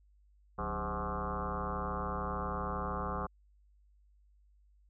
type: tone with frequency modulation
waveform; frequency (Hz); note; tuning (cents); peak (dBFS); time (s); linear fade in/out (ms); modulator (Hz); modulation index
sine; 627; D#5; +13; -33; 0.58-3.27; 10; 111; 6
effects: added 50 Hz sine -62 dBFS peak until 4.89 s